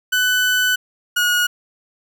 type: tone pair in turn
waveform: 30% pulse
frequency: 1500 / 1447.7 Hz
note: F#6 / F#6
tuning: +23 / -38 cents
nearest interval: minor second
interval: 61 cents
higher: first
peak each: -12 dBFS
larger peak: neither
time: 0.12-0.76 / 1.16-1.47 s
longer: first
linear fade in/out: 10 ms
effects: none